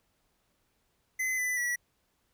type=tone with pitch steps; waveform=square; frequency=2037 / 1997 / 1941 Hz; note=C7 / B6 / B6; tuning=-47 / +19 / -31 cents; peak=-29 dBFS; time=1.19-1.76 s; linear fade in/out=10 ms; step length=190 ms; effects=pink hiss -74 dBFS RMS until 2.33 s